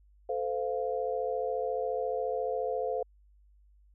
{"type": "chord", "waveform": "sine", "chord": "F major", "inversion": "first", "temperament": "equal with one note detuned", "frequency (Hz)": [440, 514.3, 698.5], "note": ["A4", "C5", "F5"], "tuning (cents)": [0, -30, 0], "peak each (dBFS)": [-34, -32, -35], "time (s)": [0.29, 3.03], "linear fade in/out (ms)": 5, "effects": ["added 50 Hz sine -58 dBFS peak until 3.94 s"]}